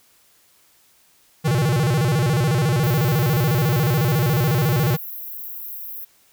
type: tone with vibrato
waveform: square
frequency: 137.8 Hz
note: C#3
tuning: 10 cents flat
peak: -17 dBFS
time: 1.44-4.97 s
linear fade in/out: 20 ms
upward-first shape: square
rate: 14 Hz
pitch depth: 250 cents each way
type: high-pass noise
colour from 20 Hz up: pink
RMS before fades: -33 dBFS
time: 2.83-6.05 s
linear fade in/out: 10 ms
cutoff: 12000 Hz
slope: 96 dB/octave
effects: white hiss -57 dBFS RMS until 6.32 s